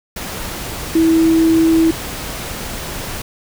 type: tone in noise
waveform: sine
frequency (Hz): 325.6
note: E4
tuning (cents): -21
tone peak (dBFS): -9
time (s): 0.95-1.91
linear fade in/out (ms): 5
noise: pink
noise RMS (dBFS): -26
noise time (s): 0.16-3.22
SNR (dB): +14
effects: none